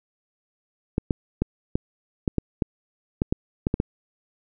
clicks, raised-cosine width 3 ms, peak -8 dBFS, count 12, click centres 0.981 / 1.108 / 1.42 / 1.755 / 2.278 / 2.383 / 2.622 / 3.219 / 3.325 / 3.669 / 3.741 / 3.801 s, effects none

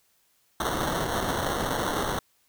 blue noise with sample-and-hold, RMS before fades -28 dBFS, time 0.6-2.19 s, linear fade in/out 2 ms, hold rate 2450 Hz, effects white hiss -67 dBFS RMS until 2.48 s

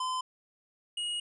square tone pair in turn, 1024 / 2885 Hz, C6 / F#7, -38 / -44 cents, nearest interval octave + tritone, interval 1794 cents, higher second, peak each -31 / -32 dBFS, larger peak first, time 0-0.21 / 0.97-1.2 s, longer second, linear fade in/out 5 ms, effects resampled to 22050 Hz

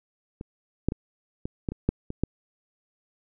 clicks, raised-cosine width 3 ms, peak -23 / -9 / -17 / -18 / -14 / -21 / -8 / -20 / -10 dBFS, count 9, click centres 0.411 / 0.886 / 0.921 / 1.455 / 1.688 / 1.72 / 1.89 / 2.104 / 2.236 s, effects none

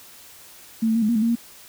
sine tone with pitch steps, 224.4 / 222.4 / 230.3 / 212 / 236.6 / 215 / 230.7 / 234.2 Hz, A3 / A3 / A#3 / G#3 / A#3 / A3 / A#3 / A#3, +34 / +19 / -21 / +36 / +26 / -40 / -18 / +8 cents, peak -17 dBFS, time 0.82-1.356 s, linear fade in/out 10 ms, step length 67 ms, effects white hiss -46 dBFS RMS until 1.68 s

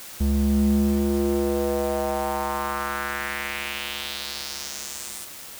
square tone with band-pass filter sweep, 70 Hz, C#2, 18 cents sharp, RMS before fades -25 dBFS, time 0.2-5.25 s, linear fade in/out 10 ms, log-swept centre 140 to 9500 Hz, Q 2.4, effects white hiss -40 dBFS RMS until 5.59 s

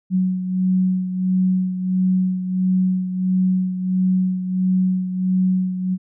sine beating tone pair, 185 / 186.5 Hz, F#3 / F#3, 0 / +14 cents, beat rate 1.5 Hz, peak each -17 / -24 dBFS, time 0.1-5.98 s, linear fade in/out 50 ms, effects none

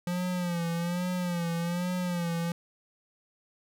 square tone with vibrato, 174.61 Hz, F3, in tune, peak -29 dBFS, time 0.07-2.52 s, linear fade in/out 2 ms, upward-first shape sine, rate 1.2 Hz, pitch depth 66 cents each way, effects none

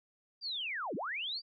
sine linear two-way sweep, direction down then up, 4832 to 160 to 4832 Hz, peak -35 dBFS, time 0.41-1.42 s, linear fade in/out 50 ms, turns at 0.95 s, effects none

